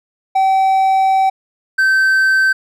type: tone pair in turn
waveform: triangle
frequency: 768 / 1547.6 Hz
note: G5 / G6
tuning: -36 / -23 cents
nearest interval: octave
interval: 1213 cents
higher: second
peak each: -8 / -8 dBFS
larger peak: neither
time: 0.35-1.3 / 1.78-2.53 s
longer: first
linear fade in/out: 10 ms
effects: none